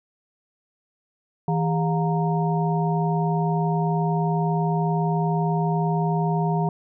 sine tone cluster, 161.6 / 403.8 / 712 / 927 Hz, E3 / G#4 / F5 / A#5, -34 / -49 / +33 / -10 cents, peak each -21 / -29 / -28 / -29 dBFS, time 1.48-6.69 s, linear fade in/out 2 ms, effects none

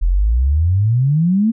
sine exponential sweep, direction up, 39.94 to 233.1 Hz, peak -11 dBFS, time 0.01-1.52 s, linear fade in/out 20 ms, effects none

